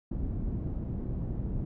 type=low-pass noise; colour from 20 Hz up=pink; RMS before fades=-33 dBFS; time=0.11-1.65 s; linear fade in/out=5 ms; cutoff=230 Hz; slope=12 dB/octave; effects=none